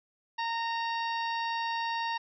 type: harmonic tone with a mistuned harmonic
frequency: 922 Hz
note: A#5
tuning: 19 cents flat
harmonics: 1 / 2 / 3 / 4 / 5 / 6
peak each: -31 / -37 / -41 / -43 / -45 / -47 dBFS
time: 0.38-2.18 s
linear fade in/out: 10 ms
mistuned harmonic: 4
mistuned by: +39 cents
effects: none